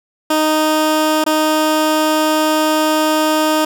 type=tone with dropouts; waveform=15% pulse; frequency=310 Hz; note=D#4; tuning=6 cents flat; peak=-6 dBFS; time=0.3-3.65 s; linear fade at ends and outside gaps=5 ms; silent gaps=1.241-1.263 s; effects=none